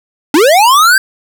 square linear sweep, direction up, 270.4 to 1600 Hz, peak -5 dBFS, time 0.34-0.98 s, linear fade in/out 2 ms, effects none

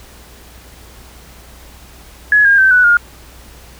sine tone with pitch steps, 1689 / 1617.4 / 1548.8 / 1483.2 / 1420.3 Hz, G#6 / G#6 / G6 / F#6 / F6, +29 / -46 / -21 / +4 / +29 cents, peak -6 dBFS, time 2.32-2.97 s, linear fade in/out 2 ms, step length 130 ms, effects added 60 Hz sine -40 dBFS peak until 3.79 s + pink hiss -41 dBFS RMS until 3.79 s

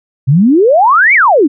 sine exponential two-way sweep, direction up then down, 123.47 to 2349 to 258.7 Hz, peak -4 dBFS, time 0.27-1.48 s, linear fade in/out 20 ms, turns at 1.14 s, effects none

